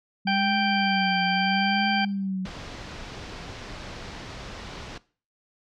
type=tone with vibrato; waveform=sine; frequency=194.5 Hz; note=G3; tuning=13 cents flat; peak=-26 dBFS; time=0.25-2.46 s; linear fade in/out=10 ms; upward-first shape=triangle; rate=0.76 Hz; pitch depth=120 cents each way
type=harmonic tone; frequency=784 Hz; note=G5; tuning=in tune; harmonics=1 / 2 / 3 / 4 / 6; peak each=-25 / -28 / -30 / -31 / -33 dBFS; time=0.27-2.05 s; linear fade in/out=5 ms
type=low-pass noise; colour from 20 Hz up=pink; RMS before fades=-39 dBFS; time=2.45-4.98 s; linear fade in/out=5 ms; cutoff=5500 Hz; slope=24 dB/octave
effects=noise-tail reverb RT60 0.4 s tail -20 dB re dry